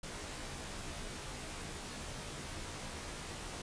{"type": "noise with comb filter", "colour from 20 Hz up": "pink", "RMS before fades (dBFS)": -44, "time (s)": [0.03, 3.62], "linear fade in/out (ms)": 5, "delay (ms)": 18, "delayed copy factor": -1, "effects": ["resampled to 22050 Hz"]}